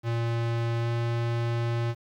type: tone with pitch glide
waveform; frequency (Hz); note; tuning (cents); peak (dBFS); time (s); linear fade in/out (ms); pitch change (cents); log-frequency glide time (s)
square; 116.54 to 117.35; A#2 to A#2; 0 to +12; -26; 0.03-1.95; 50; +12; 0.8-0.88
effects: low-pass 4000 Hz 12 dB/octave + 9-bit